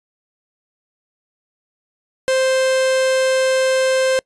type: tone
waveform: 45% pulse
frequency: 523.3 Hz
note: C5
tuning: in tune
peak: -14 dBFS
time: 2.28-4.19 s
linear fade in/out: 0 ms
effects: noise-tail reverb RT60 0.1 s tail -26 dB re dry + resampled to 24000 Hz